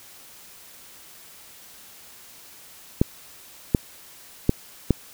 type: clicks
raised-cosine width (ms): 3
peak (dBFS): -3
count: 4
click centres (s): 3.015 / 3.748 / 4.494 / 4.907
effects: white hiss -47 dBFS RMS until 5.13 s